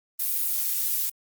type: noise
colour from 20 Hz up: violet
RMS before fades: -26 dBFS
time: 0.19-1.1 s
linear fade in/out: 10 ms
effects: Opus 32 kbps